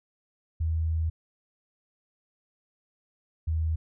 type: tone pair in turn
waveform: sine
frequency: 80.6 / 80 Hz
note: E2 / D#2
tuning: -38 / +49 cents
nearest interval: unison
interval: 13 cents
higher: first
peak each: -24 dBFS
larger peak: neither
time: 0.6-1.1 / 3.47-3.76 s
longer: first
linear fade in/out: 10 ms
effects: none